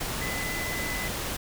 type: tone in noise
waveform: sine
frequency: 2012 Hz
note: B6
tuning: 32 cents sharp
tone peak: -33 dBFS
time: 0.21-1.08 s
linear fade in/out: 10 ms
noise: pink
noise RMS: -32 dBFS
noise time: 0-1.37 s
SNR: -4 dB
effects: none